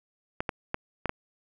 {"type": "clicks", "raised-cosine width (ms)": 0.5, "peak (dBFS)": -13, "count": 5, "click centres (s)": [0.405, 0.492, 0.744, 1.057, 1.094], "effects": []}